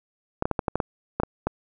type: clicks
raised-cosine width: 1 ms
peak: -9 dBFS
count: 10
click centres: 0.424 / 0.455 / 0.513 / 0.592 / 0.682 / 0.756 / 0.802 / 1.2 / 1.234 / 1.47 s
effects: none